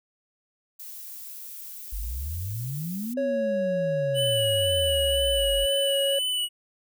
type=noise; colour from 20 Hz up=violet; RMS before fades=-40 dBFS; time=0.79-3.14 s; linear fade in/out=10 ms
type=exponential two-way sweep; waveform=sine; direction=up then down; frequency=46.25 to 262.4 to 46.25 Hz; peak=-29 dBFS; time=1.92-5.66 s; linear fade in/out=10 ms; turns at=3.19 s
type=tone; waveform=triangle; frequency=554.4 Hz; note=C#5; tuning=in tune; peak=-22 dBFS; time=3.17-6.19 s; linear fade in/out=5 ms
type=tone with vibrato; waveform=square; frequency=2960 Hz; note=F#7; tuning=in tune; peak=-25 dBFS; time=4.14-6.49 s; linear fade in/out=50 ms; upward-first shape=sine; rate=2 Hz; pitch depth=30 cents each way
effects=none